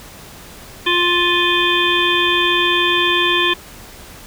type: harmonic tone with a mistuned harmonic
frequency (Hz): 350.4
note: F4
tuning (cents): +6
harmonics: 1 / 3 / 5 / 7 / 9 / 10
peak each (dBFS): -20 / -20 / -20 / -20 / -20 / -20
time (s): 0.86-3.54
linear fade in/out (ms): 10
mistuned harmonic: 7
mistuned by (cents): +18
effects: pink hiss -38 dBFS RMS until 4.26 s